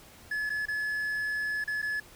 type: tone with dropouts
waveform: triangle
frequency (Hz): 1711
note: A6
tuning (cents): -49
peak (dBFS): -27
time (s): 0.31-2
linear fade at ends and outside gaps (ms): 5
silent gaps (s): 0.495-0.501 / 0.656-0.683 / 1.641-1.676 / 1.818-1.826
effects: pink hiss -53 dBFS RMS until 2.15 s